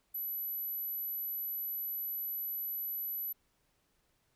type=tone; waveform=sine; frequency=11930 Hz; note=F#9; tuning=13 cents sharp; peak=-35 dBFS; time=0.14-3.33 s; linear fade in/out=10 ms; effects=pink hiss -75 dBFS RMS until 4.35 s